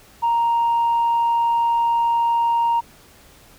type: tone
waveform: sine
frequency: 933 Hz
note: A#5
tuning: 1 cent sharp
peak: -14 dBFS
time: 0.22-2.81 s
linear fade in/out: 20 ms
effects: tanh soft clip ceiling -13 dBFS + pink hiss -49 dBFS RMS until 3.58 s